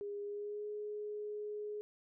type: tone with pitch glide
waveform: sine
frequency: 407.8 to 419 Hz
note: G#4 to G#4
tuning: -32 to +15 cents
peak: -39 dBFS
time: 0.01-1.81 s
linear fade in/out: 0 ms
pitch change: +47 cents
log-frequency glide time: 0.22-0.67 s
effects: none